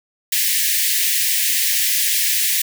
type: high-pass noise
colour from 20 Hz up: white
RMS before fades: -18 dBFS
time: 0.32-2.62 s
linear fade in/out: 5 ms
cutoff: 1700 Hz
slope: 96 dB/octave
effects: none

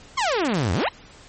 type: exponential two-way sweep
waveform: sawtooth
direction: down then up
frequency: 1134 to 79.4 to 1134 Hz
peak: -16 dBFS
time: 0.17-0.89 s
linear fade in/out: 10 ms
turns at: 0.73 s
effects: pink hiss -47 dBFS RMS until 1.28 s + MP3 32 kbps

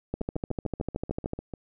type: two click trains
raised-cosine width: 2 ms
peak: -22 / -16 dBFS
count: 10 / 17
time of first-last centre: 0.21-1.537 / 0.14-1.334 s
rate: 6.78 / 13.4 Hz
effects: none

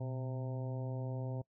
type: harmonic tone with a mistuned harmonic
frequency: 130.81 Hz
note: C3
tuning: in tune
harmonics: 1 / 2 / 3 / 4 / 5 / 6 / 7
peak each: -37 / -47 / -50 / -48 / -50 / -57 / -55 dBFS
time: 0-1.42 s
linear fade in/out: 10 ms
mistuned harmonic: 1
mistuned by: -88 cents
effects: noise-tail reverb RT60 0.1 s tail -23 dB re dry

